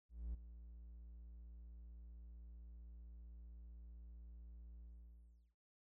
triangle tone with ADSR envelope, 57.8 Hz, A#1, 14 cents flat, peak -38 dBFS, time 0.09-5.55 s, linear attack 250 ms, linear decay 13 ms, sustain -13 dB, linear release 710 ms, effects none

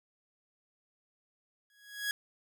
sawtooth tone with exponential growth, 1663 Hz, G#6, 2 cents sharp, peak -25 dBFS, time 1.7-2.11 s, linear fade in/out 1 ms, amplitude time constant 87 ms, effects none

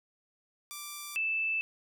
5% pulse / sine tone pair in turn, 1174.7 / 2637 Hz, D6 / E7, 0 / 0 cents, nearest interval octave + major second, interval 1400 cents, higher second, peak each -28 / -28 dBFS, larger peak neither, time 0.71-1.16 / 1.16-1.61 s, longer neither, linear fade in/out 0 ms, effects none

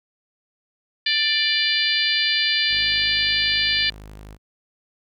harmonic tone, 590 Hz, D5, 8 cents sharp, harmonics 3 / 4 / 5 / 6 / 7 / 8, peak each -25 / -25 / -25 / -25 / -25 / -25 dBFS, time 1.06-3.9 s, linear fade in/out 5 ms
sawtooth tone, 51.91 Hz, G#1, in tune, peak -34 dBFS, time 2.68-4.38 s, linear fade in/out 50 ms
effects none

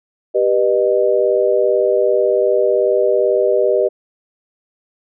sine chord, G augmented, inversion none, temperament just, 392 / 490 / 612.5 Hz, G4 / B4 / D#5, 0 / -14 / -27 cents, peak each -16 dBFS, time 0.34-3.89 s, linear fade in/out 20 ms, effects none

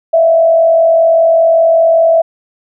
sine tone with frequency modulation, 659.3 Hz, E5, in tune, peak -5 dBFS, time 0.13-2.22 s, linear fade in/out 10 ms, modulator 45.1 Hz, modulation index 0.45, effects none

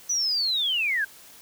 sine linear sweep, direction down, 6000 to 1530 Hz, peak -22 dBFS, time 0.09-1.05 s, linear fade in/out 10 ms, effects white hiss -49 dBFS RMS until 1.41 s

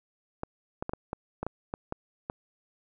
clicks, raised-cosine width 1 ms, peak -18 dBFS, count 10, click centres 0.434 / 0.825 / 0.894 / 0.935 / 1.131 / 1.43 / 1.466 / 1.739 / 1.924 / 2.299 s, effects none

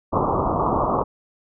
white low-pass noise, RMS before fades -21 dBFS, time 0.12-1.04 s, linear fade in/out 20 ms, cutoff 1200 Hz, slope 96 dB/octave, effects none

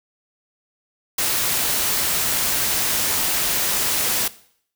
white noise, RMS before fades -21 dBFS, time 1.18-4.28 s, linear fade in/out 5 ms, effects noise-tail reverb RT60 0.6 s tail -18 dB re dry

